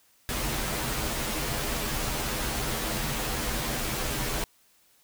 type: noise with comb filter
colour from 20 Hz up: pink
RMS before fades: -30 dBFS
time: 0.29-4.44 s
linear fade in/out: 0 ms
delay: 11 ms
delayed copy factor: -0.8
effects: white hiss -63 dBFS RMS until 5.03 s